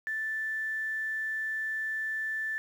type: tone with quantisation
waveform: sine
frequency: 1760 Hz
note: A6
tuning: in tune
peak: -30 dBFS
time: 0.07-2.58 s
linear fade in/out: 0 ms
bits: 9
effects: none